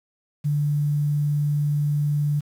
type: tone with quantisation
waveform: sine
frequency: 146.83 Hz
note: D3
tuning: in tune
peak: -19 dBFS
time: 0.44-2.41 s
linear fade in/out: 20 ms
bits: 8
effects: none